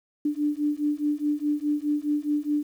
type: beating tone pair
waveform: sine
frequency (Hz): 293.3 / 298.1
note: D4 / D4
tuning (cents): -2 / +26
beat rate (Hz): 4.8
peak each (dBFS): -26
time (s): 0.25-2.63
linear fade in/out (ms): 5
effects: 9-bit